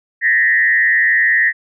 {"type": "tone with frequency modulation", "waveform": "sine", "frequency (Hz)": 1864.7, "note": "A#6", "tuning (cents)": 0, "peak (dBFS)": -10, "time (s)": [0.21, 1.53], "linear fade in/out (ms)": 50, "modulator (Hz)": 118, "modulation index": 1, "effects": []}